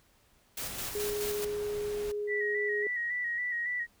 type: noise with tremolo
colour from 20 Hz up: white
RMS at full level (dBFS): -37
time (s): 0.57-1.45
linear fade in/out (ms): 5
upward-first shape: square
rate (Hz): 4.7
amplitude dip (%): 40
type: noise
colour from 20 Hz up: pink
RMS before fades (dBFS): -45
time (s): 0.62-2.12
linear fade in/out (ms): 5
type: tone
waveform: sine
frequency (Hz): 415.3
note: G#4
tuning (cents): 0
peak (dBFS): -31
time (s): 0.95-2.87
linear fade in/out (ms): 2
type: tone with vibrato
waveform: sine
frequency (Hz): 1928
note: B6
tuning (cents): -42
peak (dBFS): -30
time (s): 2.27-3.87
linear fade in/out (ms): 50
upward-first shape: square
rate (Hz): 3.6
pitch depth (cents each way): 35
effects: pink hiss -66 dBFS RMS until 4 s